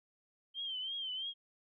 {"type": "tone with vibrato", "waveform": "sine", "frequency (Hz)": 3136, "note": "G7", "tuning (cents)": 0, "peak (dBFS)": -37, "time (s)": [0.54, 1.34], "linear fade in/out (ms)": 50, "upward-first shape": "triangle", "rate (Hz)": 3, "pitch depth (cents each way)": 95, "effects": []}